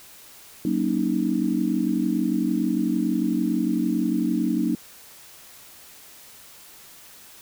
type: chord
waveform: sine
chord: D# minor seventh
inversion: first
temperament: just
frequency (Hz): 186.68 / 233.3 / 280 / 311.1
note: F#3 / A#3 / C#4 / D#4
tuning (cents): +16 / +2 / +18 / 0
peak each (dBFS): -27 / -25 / -27 / -25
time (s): 0.65-4.75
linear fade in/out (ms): 2
effects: white hiss -47 dBFS RMS until 7.41 s